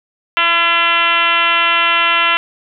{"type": "tone with frequency modulation", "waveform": "sine", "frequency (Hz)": 2037, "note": "C7", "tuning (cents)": -47, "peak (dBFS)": -10, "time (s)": [0.37, 2.37], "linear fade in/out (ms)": 0, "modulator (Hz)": 341, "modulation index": 3.2, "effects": []}